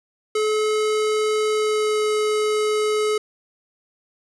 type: tone with pitch glide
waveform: square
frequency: 429.2 to 426.2 Hz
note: A4 to G#4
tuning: -43 to +45 cents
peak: -19 dBFS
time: 0.35-3.18 s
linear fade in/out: 5 ms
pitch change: -12 cents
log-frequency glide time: 1.5-2.05 s
effects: resampled to 24000 Hz + 8-bit